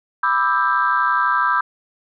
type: chord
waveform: sine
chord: E minor seventh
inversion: second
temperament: just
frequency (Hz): 988.9 / 1186.7 / 1318.5 / 1582.2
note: B5 / D6 / E6 / G6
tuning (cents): +2 / +18 / 0 / +16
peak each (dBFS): -20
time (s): 0.23-1.61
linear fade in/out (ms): 5
effects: tanh soft clip ceiling -6 dBFS